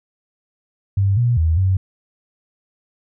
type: tone with pitch steps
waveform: sine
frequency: 98.5 / 120.4 / 80.7 / 94.4 Hz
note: G2 / B2 / E2 / F#2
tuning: +9 / -44 / -36 / +35 cents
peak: -13 dBFS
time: 0.97-1.77 s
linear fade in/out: 5 ms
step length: 200 ms
effects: none